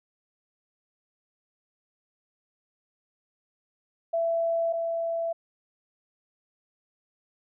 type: tone pair in turn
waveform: sine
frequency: 667 / 667 Hz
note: E5 / E5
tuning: +20 / +20 cents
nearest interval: unison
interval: 0 cents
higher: neither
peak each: -23 / -26 dBFS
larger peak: first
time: 4.13-4.73 / 4.73-5.33 s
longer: neither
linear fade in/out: 10 ms
effects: none